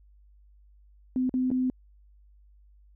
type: tone with dropouts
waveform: sine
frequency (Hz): 255.6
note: C4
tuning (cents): -40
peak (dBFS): -23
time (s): 1.16-1.7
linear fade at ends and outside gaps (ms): 1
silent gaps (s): 1.294-1.34 / 1.504-1.514
effects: added 50 Hz sine -54 dBFS peak until 2.95 s